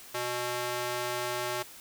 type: tone with high-pass filter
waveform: square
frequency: 122.4 Hz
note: B2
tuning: 15 cents flat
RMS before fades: -33 dBFS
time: 0.14-1.63 s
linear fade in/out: 10 ms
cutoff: 520 Hz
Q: 0.74
effects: white hiss -49 dBFS RMS until 1.8 s